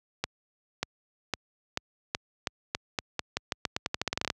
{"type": "accelerating click train", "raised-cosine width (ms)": 0.2, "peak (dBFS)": -10, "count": 23, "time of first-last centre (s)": [0.24, 4.302], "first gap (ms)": 590, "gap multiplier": 0.86, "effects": ["high-pass 60 Hz 12 dB/octave"]}